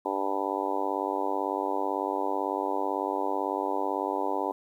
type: harmonic tone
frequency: 98 Hz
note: G2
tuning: in tune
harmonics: 3 / 4 / 5 / 6 / 7 / 8 / 9 / 10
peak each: -35 / -34 / -36 / -36 / -38 / -35 / -33 / -35 dBFS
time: 0.05-4.52 s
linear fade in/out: 5 ms
effects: 10-bit